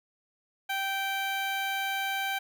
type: tone with notch filter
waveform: 15% pulse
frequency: 780 Hz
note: G5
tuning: 9 cents flat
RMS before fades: -31 dBFS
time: 0.69-2.39 s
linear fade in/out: 10 ms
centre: 7900 Hz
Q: 1.9
effects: none